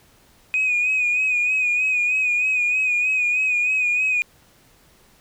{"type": "tone with vibrato", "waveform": "sine", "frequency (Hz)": 2489, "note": "D#7", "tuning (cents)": 0, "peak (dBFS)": -16, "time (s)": [0.54, 4.22], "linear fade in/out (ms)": 0, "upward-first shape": "sine", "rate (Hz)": 3.2, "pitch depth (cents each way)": 45, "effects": ["tanh soft clip ceiling -14 dBFS", "pink hiss -55 dBFS RMS until 5.2 s"]}